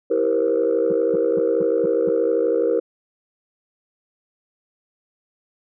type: chord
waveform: sine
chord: C dominant seventh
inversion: first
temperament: just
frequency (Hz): 327 / 392.4 / 470.9 / 523.3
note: E4 / G4 / Bb4 / C5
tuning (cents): -14 / +2 / +18 / 0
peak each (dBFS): -24 / -23 / -18 / -23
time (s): 0.1-2.8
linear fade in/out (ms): 10
type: tone bursts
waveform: sine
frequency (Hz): 187.1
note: F#3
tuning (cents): +20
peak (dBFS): -25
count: 6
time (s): 0.9-2.094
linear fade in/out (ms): 5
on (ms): 24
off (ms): 210
effects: tanh soft clip ceiling -10 dBFS